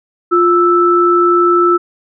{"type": "tone pair together", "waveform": "sine", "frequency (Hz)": [350.7, 1318.5], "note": ["F4", "E6"], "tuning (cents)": [7, 0], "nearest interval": "octave + major seventh", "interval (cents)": 2293, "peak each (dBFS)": -10, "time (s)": [0.31, 1.78], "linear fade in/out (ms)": 20, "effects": []}